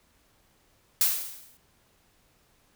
blue noise with exponential decay, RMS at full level -20 dBFS, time 1.01-1.57 s, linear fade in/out 1 ms, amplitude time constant 120 ms, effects pink hiss -65 dBFS RMS until 2.75 s

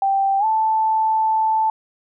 sine tone with pitch glide, 783 to 878.9 Hz, G5 to A5, -2 to -2 cents, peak -15 dBFS, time 0.02-1.7 s, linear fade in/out 2 ms, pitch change +200 cents, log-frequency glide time 0.39-0.45 s, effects none

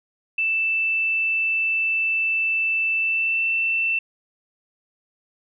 sine tone with pitch glide, 2650 to 2675 Hz, E7 to E7, +9 to +25 cents, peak -19 dBFS, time 0.38-3.99 s, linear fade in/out 5 ms, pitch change +16 cents, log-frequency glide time 2.95-3.47 s, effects none

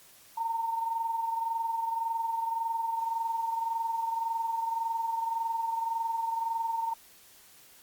sine tone pair together, 910 / 931.8 Hz, A#5 / A#5, -42 / -1 cents, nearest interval unison, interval 41 cents, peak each -29 / -37 dBFS, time 0.37-6.94 s, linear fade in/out 10 ms, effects white hiss -56 dBFS RMS until 7.82 s + Opus 48 kbps

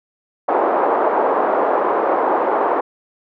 white band-pass noise, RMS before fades -17 dBFS, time 0.48-2.81 s, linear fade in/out 10 ms, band 350 to 990 Hz, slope 24 dB/octave, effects none

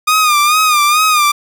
sawtooth tone with vibrato, 1221 Hz, D#6, 33 cents flat, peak -5 dBFS, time 0.07-1.32 s, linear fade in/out 10 ms, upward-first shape sine, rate 2.3 Hz, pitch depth 70 cents each way, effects none

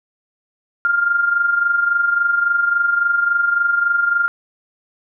sine tone with amplitude modulation, 1400 Hz, F6, 4 cents sharp, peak -11 dBFS, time 0.85-4.28 s, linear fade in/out 0 ms, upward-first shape sine, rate 23.6 Hz, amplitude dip 60%, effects none

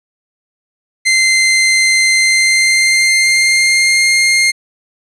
sawtooth tone with pitch glide, 2078 to 2120 Hz, C7 to C7, -12 to +22 cents, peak -5 dBFS, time 1.05-4.52 s, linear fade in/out 20 ms, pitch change +34 cents, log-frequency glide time 2.14-4.07 s, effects resampled to 24000 Hz

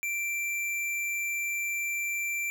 sine tone with hard clipping, 2351 Hz, D7, 1 cent sharp, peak -30 dBFS, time 0.03-2.5 s, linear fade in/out 0 ms, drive 17 dB, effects none

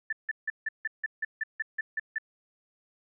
sine tone bursts, 1764 Hz, A6, 4 cents sharp, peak -27 dBFS, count 12, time 0.1-2.184 s, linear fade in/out 5 ms, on 27 ms, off 160 ms, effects none

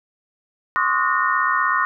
sine tone cluster, 1045 / 1121 / 1249 / 1451 / 1836 Hz, C6 / C#6 / D#6 / F#6 / A#6, -2 / +19 / +6 / -34 / -27 cents, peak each -23 dBFS, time 0.76-1.85 s, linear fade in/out 0 ms, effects none

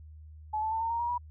sine tone with pitch steps, 858 / 875.5 / 893.4 / 911.6 / 930.3 / 949.3 / 968.7 Hz, A5 / A5 / A5 / A#5 / A#5 / A#5 / B5, -44 / -9 / +26 / -39 / -4 / +31 / -34 cents, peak -28 dBFS, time 0.53-1.181 s, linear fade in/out 10 ms, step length 93 ms, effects added 77 Hz sine -46 dBFS peak until 1.3 s

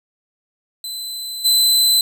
sawtooth tone with level steps, 4033 Hz, B7, 36 cents sharp, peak -23 / -9 dBFS, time 0.84-2.01 s, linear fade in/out 2 ms, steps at 1.44 s, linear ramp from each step 20 ms, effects none

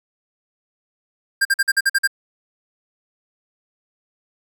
square tone bursts, 1597 Hz, G6, 32 cents sharp, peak -14 dBFS, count 8, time 1.41-2.075 s, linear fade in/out 10 ms, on 42 ms, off 47 ms, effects none

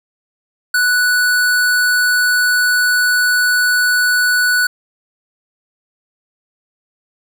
square tone, 1480 Hz, F#6, in tune, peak -12 dBFS, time 0.74-4.67 s, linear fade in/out 5 ms, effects none

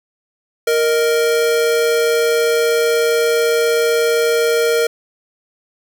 square tone pair together, 466.2 / 622.3 Hz, A#4 / D#5, 0 / 0 cents, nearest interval perfect fourth, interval 500 cents, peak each -14 / -22 dBFS, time 0.67-4.87 s, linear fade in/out 5 ms, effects none

